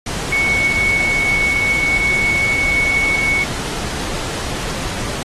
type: tone in noise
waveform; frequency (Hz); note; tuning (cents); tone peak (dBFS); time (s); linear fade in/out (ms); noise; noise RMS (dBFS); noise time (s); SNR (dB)
sine; 2217; C#7; 0; -14; 0.32-3.44; 5; pink; -24; 0.06-5.23; +7
effects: low-pass 9000 Hz 12 dB/octave + AAC 32 kbps